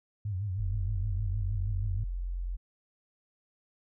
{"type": "tone with vibrato", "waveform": "sine", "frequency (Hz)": 97.6, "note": "G2", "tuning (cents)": -7, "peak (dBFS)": -30, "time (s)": [0.25, 2.04], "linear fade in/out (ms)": 5, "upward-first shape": "sine", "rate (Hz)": 6.4, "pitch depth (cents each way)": 140}
{"type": "tone", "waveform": "sine", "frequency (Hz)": 44.26, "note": "F1", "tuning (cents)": 24, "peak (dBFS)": -31, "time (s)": [0.58, 2.57], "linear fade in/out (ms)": 20}
{"effects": []}